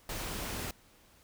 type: noise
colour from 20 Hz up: pink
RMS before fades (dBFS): -38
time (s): 0.09-0.71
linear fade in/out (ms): 2
effects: pink hiss -62 dBFS RMS until 1.23 s